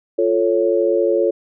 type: chord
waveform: sine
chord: F augmented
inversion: none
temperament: equal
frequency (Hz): 349.2 / 440 / 554.4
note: F4 / A4 / C#5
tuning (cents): 0 / 0 / 0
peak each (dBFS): -18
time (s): 0.18-1.31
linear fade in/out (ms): 10
effects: none